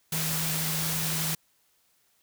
sine tone in noise, 159.4 Hz, D#3, 42 cents sharp, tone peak -32 dBFS, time 0.12-1.35 s, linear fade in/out 5 ms, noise white, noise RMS -30 dBFS, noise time 0.12-1.35 s, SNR -5 dB, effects white hiss -68 dBFS RMS until 2.22 s

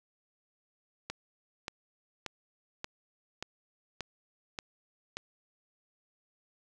click train, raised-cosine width 0.2 ms, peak -19 dBFS, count 8, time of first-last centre 1.1-5.17 s, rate 1.72 Hz, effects none

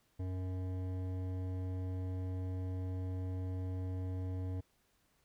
sine tone with hard clipping, 92.5 Hz, F#2, in tune, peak -38 dBFS, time 0.19-4.61 s, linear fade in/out 10 ms, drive 13 dB, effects pink hiss -74 dBFS RMS until 5.24 s

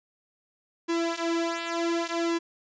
sawtooth tone with flanger, 335.9 Hz, E4, 33 cents sharp, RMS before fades -28 dBFS, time 0.88-2.39 s, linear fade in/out 20 ms, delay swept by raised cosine 1.6 to 5.8 ms, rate 0.67 Hz, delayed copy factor -0.9, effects resampled to 16000 Hz

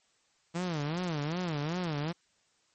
sawtooth tone with vibrato, 162.2 Hz, E3, 28 cents flat, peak -27 dBFS, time 0.54-2.13 s, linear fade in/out 20 ms, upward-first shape sine, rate 2.6 Hz, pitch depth 210 cents each way, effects white hiss -70 dBFS RMS until 2.74 s + MP3 32 kbps

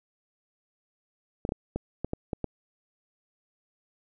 clicks, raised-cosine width 2 ms, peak -16 dBFS, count 8, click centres 1.451 / 1.491 / 1.521 / 1.76 / 2.046 / 2.134 / 2.332 / 2.443 s, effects none

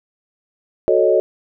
sine chord, D# half-diminished seventh, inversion first, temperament equal, 370 / 440 / 554.4 / 622.3 Hz, F#4 / A4 / C#5 / D#5, 0 / 0 / 0 / 0 cents, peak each -17 dBFS, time 0.88-1.2 s, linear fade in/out 0 ms, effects none

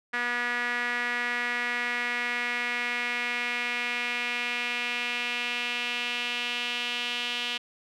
sawtooth tone with band-pass filter sweep, 241.9 Hz, B3, 36 cents flat, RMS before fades -30 dBFS, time 0.13-7.58 s, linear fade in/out 10 ms, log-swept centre 1800 to 3000 Hz, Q 3.6, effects none

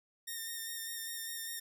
5% pulse tone with vibrato, 1830 Hz, A#6, 32 cents flat, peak -29 dBFS, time 0.27-1.6 s, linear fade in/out 10 ms, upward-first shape square, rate 5 Hz, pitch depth 18 cents each way, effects none

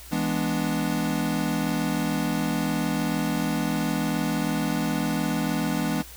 square chord, E dominant seventh, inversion none, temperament equal, 164.81 / 207.7 / 246.9 / 293.7 Hz, E3 / G#3 / B3 / D4, 0 / 0 / 0 / 0 cents, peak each -30 dBFS, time 0.11-6.03 s, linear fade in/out 20 ms, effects added 60 Hz sine -45 dBFS peak until 6.16 s + white hiss -45 dBFS RMS until 6.16 s

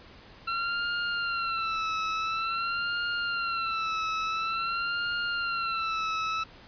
sawtooth tone with vibrato, 1354 Hz, E6, 46 cents sharp, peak -24 dBFS, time 0.47-6.44 s, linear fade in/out 10 ms, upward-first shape sine, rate 0.48 Hz, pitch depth 71 cents each way, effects pink hiss -51 dBFS RMS until 6.67 s + resampled to 11025 Hz

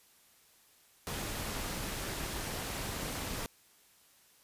pink noise with amplitude modulation, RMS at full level -36 dBFS, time 1.07-3.46 s, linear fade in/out 0 ms, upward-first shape sine, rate 229 Hz, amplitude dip 45%, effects white hiss -64 dBFS RMS until 4.43 s + resampled to 32000 Hz

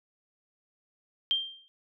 sine tone with exponential decay, 3171 Hz, G7, 19 cents sharp, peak -21 dBFS, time 1.31-1.68 s, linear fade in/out 0 ms, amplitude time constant 79 ms, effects none

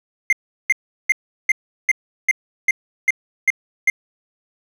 triangle tone bursts, 2098 Hz, C7, 4 cents sharp, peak -9 dBFS, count 10, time 0.3-3.9 s, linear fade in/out 2 ms, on 27 ms, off 370 ms, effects none

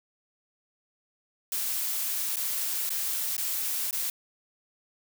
blue noise with dropouts, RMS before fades -30 dBFS, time 1.52-4.1 s, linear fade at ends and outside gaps 2 ms, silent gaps 2.36-2.368 / 2.893-2.903 / 3.367-3.379 / 3.91-3.928 s, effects none

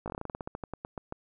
slowing click train, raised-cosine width 1 ms, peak -22 dBFS, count 18, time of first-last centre 0.06-1.124 s, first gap 18 ms, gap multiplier 1.14, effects none

